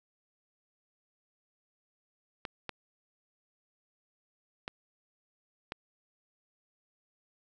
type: clicks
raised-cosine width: 0.3 ms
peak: -20 dBFS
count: 4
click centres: 2.452 / 2.693 / 4.679 / 5.721 s
effects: none